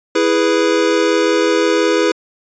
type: chord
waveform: square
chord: E major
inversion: none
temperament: equal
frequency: 329.6 / 415.3 / 493.9 Hz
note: E4 / G#4 / B4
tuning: 0 / 0 / 0 cents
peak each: -17 dBFS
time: 0.15-2.12 s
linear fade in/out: 5 ms
effects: resampled to 16000 Hz